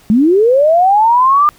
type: linear sweep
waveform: sine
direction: up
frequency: 200.2 to 1214 Hz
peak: -6 dBFS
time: 0.1-1.49 s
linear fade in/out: 0 ms
effects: pink hiss -46 dBFS RMS until 1.58 s